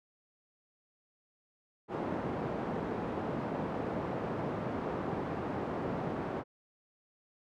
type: band-pass noise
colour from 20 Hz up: pink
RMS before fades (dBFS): -36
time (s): 1.88-6.44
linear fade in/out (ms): 50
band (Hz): 160 to 910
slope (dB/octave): 12
effects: none